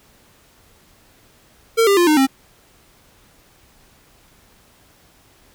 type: tone with pitch steps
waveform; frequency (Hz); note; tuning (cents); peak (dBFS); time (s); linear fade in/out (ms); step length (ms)
square; 455.6 / 398.9 / 349.3 / 305.8 / 267.8; A#4 / G4 / F4 / D#4 / C4; -40 / +30 / 0 / -30 / +40; -12; 1.77-2.27; 20; 100
effects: pink hiss -53 dBFS RMS until 5.54 s